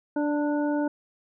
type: harmonic tone with a mistuned harmonic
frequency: 293.7 Hz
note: D4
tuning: in tune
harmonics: 1 / 2 / 3 / 5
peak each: -24 / -30 / -34 / -38 dBFS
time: 0.16-0.88 s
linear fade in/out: 5 ms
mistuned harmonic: 3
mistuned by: +21 cents
effects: none